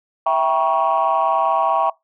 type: chord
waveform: sine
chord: E diminished seventh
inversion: none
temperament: equal with one note detuned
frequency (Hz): 659.3 / 784 / 954.7 / 1108.7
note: E5 / G5 / Bb5 / Db6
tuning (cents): 0 / 0 / +41 / 0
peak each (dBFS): -19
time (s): 0.26-1.9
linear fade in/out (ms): 5
effects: noise-tail reverb RT60 0.2 s tail -23 dB re dry + tanh soft clip ceiling -8 dBFS